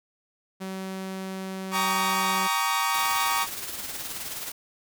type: tone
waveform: sawtooth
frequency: 190 Hz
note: F#3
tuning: 46 cents sharp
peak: -28 dBFS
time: 0.6-2.48 s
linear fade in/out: 20 ms
type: chord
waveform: sawtooth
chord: Eb dominant seventh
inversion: first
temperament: equal with one note detuned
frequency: 784 / 932.3 / 1129.4 / 1244.5 Hz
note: G5 / Bb5 / Db6 / Eb6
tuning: 0 / 0 / +32 / 0 cents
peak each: -29 / -24 / -23 / -27 dBFS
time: 1.71-3.47 s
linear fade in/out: 50 ms
type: noise with tremolo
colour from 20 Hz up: white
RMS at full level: -33 dBFS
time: 2.94-4.52 s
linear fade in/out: 5 ms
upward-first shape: sine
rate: 19 Hz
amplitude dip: 45%
effects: none